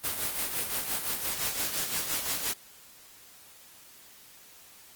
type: noise with tremolo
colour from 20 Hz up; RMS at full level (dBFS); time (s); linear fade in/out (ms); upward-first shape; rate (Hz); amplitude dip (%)
white; -29; 0.03-2.54; 20; sine; 5.8; 55
effects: white hiss -53 dBFS RMS until 4.95 s + Opus 32 kbps